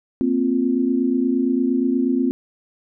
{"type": "chord", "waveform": "sine", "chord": "Bb suspended second", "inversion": "none", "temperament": "equal", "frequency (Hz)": [233.1, 261.6, 349.2], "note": ["Bb3", "C4", "F4"], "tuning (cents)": [0, 0, 0], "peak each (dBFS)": [-23, -18, -24], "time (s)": [0.21, 2.31], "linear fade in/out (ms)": 0, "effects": []}